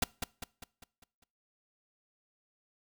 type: noise with echo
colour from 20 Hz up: pink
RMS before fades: -27 dBFS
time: 0.02-0.04 s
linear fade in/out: 5 ms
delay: 200 ms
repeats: 6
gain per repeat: -6 dB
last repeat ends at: 1.24 s
effects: noise-tail reverb RT60 0.4 s tail -23 dB re dry